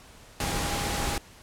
sine tone in noise, 814 Hz, G#5, 35 cents flat, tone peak -36 dBFS, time 0.4-1.18 s, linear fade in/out 2 ms, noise pink, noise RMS -29 dBFS, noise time 0.4-1.18 s, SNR -10 dB, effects pink hiss -51 dBFS RMS until 1.42 s + low-pass 11000 Hz 12 dB/octave

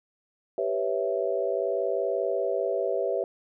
sine chord, C# half-diminished seventh, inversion second, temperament equal, 392 / 493.9 / 554.4 / 659.3 Hz, G4 / B4 / C#5 / E5, 0 / 0 / 0 / 0 cents, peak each -30 dBFS, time 0.58-3.24 s, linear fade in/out 2 ms, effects none

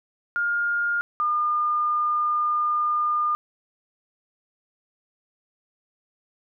sine tone pair in turn, 1414 / 1210.3 Hz, F6 / D#6, +21 / -48 cents, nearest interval minor third, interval 269 cents, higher first, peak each -21 / -20 dBFS, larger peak second, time 0.36-1.01 / 1.2-3.35 s, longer second, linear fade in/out 0 ms, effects none

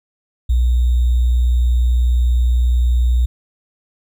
sine tone with sample-and-hold, 60.8 Hz, B1, 26 cents flat, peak -11 dBFS, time 0.49-3.26 s, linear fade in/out 10 ms, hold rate 3675 Hz, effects none

